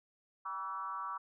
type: tone with frequency modulation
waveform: sine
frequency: 1146 Hz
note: D6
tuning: 43 cents flat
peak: -37 dBFS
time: 0.45-1.18 s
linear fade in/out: 10 ms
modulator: 180 Hz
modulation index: 1.1
effects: none